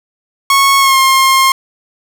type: tone with pitch glide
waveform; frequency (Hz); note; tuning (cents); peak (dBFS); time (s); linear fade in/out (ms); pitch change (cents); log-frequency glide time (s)
sawtooth; 1100 to 1066.2; C#6 to C6; -14 to +32; -3; 0.5-1.52; 2; -54; 0.79-0.97
effects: none